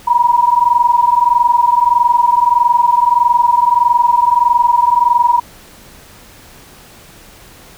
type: tone pair together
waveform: sine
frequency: 950 / 971.6 Hz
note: A#5 / B5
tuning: +33 / -29 cents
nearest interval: unison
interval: 38 cents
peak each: -11 dBFS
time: 0.07-5.4 s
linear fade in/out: 10 ms
effects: pink hiss -40 dBFS RMS until 7.77 s